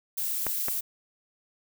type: noise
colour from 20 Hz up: violet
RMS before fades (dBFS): -30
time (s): 0.17-0.81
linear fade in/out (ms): 10
type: clicks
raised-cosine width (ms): 0.5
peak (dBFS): -16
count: 2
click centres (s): 0.467 / 0.684
effects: none